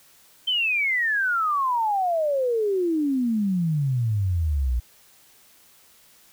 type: exponential sweep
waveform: sine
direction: down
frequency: 3136 to 57.8 Hz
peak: -20 dBFS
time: 0.47-4.8 s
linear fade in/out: 10 ms
effects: white hiss -55 dBFS RMS until 6.32 s